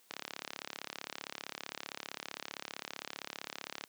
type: click train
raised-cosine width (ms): 0.2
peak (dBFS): -21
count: 133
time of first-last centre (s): 0.11-3.839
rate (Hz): 35.4
effects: white hiss -66 dBFS RMS until 3.88 s + high-pass 200 Hz 12 dB/octave